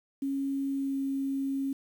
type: tone with pitch glide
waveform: sine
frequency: 274.6 to 272.5 Hz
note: C#4 to C#4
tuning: -16 to -29 cents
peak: -28 dBFS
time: 0.22-1.73 s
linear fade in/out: 5 ms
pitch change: -13 cents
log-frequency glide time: 0.7-0.96 s
effects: 9-bit